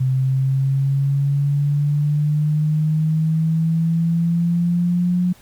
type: exponential sweep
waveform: sine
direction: up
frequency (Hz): 130 to 180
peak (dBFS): -15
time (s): 0-5.33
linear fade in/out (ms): 10
effects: pink hiss -50 dBFS RMS until 5.41 s